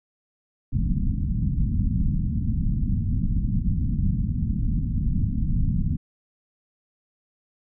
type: low-pass noise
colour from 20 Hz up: pink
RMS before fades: -23 dBFS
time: 0.72-5.97 s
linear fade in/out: 10 ms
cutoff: 240 Hz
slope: 48 dB/octave
effects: none